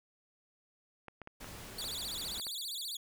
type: clicks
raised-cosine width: 0.5 ms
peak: -31 dBFS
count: 7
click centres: 1.083 / 1.217 / 1.274 / 1.444 / 1.842 / 2.398 / 2.468 s
type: noise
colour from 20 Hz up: pink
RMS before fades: -48 dBFS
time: 1.4-2.4 s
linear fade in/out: 10 ms
type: tone with vibrato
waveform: sawtooth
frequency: 3951 Hz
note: B7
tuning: in tune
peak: -35 dBFS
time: 1.78-2.97 s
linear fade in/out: 5 ms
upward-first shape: sine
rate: 15 Hz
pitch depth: 290 cents each way
effects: none